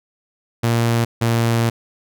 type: tone pair in turn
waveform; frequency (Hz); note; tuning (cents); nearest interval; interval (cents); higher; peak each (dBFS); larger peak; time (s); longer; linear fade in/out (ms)
sawtooth; 116.7 / 116.03; A#2 / A#2; +2 / -8; unison; 10; first; -11; neither; 0.63-1.05 / 1.21-1.7; second; 10
effects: none